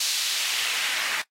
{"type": "noise with band-pass filter sweep", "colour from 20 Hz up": "white", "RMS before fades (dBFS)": -27, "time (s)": [0, 1.22], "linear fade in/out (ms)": 5, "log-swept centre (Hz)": [4500, 1800], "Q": 1.3, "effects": ["noise-tail reverb RT60 0.1 s tail -18 dB re dry", "AAC 48 kbps"]}